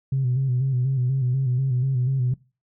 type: tone with vibrato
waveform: sine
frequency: 129.5 Hz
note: C3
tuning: 17 cents flat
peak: -18 dBFS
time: 0.12-2.34 s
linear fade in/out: 5 ms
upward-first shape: square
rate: 4.1 Hz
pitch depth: 65 cents each way
effects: noise-tail reverb RT60 0.3 s tail -21 dB re dry + tanh soft clip ceiling -15 dBFS